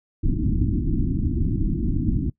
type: low-pass noise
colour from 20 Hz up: pink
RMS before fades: -22 dBFS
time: 0.23-2.3 s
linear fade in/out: 5 ms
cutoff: 340 Hz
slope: 96 dB/octave
effects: noise-tail reverb RT60 0.1 s tail -20 dB re dry